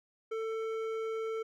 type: tone with hard clipping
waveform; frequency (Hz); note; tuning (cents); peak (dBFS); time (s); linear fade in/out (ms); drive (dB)
sine; 445.3; A4; +21; -35; 0.31-1.43; 10; 10
effects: none